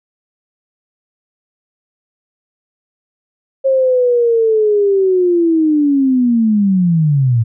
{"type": "linear sweep", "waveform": "sine", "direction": "down", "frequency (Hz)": [540, 110], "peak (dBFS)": -9, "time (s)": [3.64, 7.44], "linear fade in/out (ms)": 20, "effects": []}